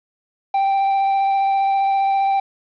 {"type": "tone with vibrato", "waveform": "triangle", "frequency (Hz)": 784, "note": "G5", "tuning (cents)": 0, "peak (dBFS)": -13, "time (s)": [0.54, 2.4], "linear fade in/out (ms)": 5, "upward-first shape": "triangle", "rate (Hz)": 15, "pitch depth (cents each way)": 12, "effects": ["resampled to 11025 Hz", "8-bit"]}